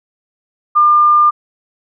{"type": "tone", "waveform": "sine", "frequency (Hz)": 1200, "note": "D6", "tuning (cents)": 37, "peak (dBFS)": -6, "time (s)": [0.75, 1.31], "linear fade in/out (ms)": 20, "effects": []}